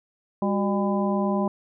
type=harmonic tone with a mistuned harmonic; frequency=200.9 Hz; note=G3; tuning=43 cents sharp; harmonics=1 / 2 / 3 / 4 / 5; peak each=-23 / -29 / -29 / -32 / -31 dBFS; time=0.42-1.48 s; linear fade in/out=2 ms; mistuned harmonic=2; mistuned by=-140 cents; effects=none